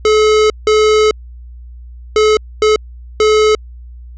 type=tone bursts at uneven times; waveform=square; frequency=429.5 Hz; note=A4; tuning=42 cents flat; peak=-8 dBFS; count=5; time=0.05-0.5 / 0.67-1.11 / 2.16-2.37 / 2.62-2.76 / 3.2-3.55 s; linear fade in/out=2 ms; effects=added 60 Hz sine -30 dBFS peak until 4.17 s + resampled to 16000 Hz